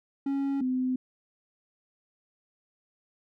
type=tone pair in turn; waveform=triangle / sine; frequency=276.1 / 255.9 Hz; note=C#4 / C4; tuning=-7 / -38 cents; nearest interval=minor second; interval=131 cents; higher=first; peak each=-24 / -25 dBFS; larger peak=first; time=0.26-0.61 / 0.61-0.96 s; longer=neither; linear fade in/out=5 ms; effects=none